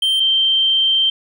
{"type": "tone pair in turn", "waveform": ["triangle", "sine"], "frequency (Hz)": [3136, 3136], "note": ["G7", "G7"], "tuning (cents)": [0, 0], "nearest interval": "unison", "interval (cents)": 0, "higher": "neither", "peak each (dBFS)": -12, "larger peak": "neither", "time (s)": [[0.02, 0.2], [0.2, 1.1]], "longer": "second", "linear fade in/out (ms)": 5, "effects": []}